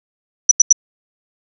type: tone bursts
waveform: sine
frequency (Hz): 5920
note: F#8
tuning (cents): 0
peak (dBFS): -3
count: 3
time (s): 0.49-0.727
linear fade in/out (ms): 5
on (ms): 23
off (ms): 84
effects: none